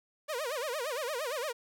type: tone with vibrato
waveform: sawtooth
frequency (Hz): 544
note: C#5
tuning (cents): -33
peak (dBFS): -29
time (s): 0.28-1.53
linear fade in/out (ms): 20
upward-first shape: sine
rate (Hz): 8.7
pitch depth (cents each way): 260
effects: none